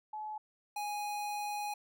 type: tone pair in turn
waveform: sine / square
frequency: 856 / 829.2 Hz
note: A5 / G#5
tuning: -48 / -3 cents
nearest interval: minor second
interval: 55 cents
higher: first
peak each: -38 / -36 dBFS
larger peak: second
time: 0.13-0.38 / 0.76-1.74 s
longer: second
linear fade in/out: 5 ms
effects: none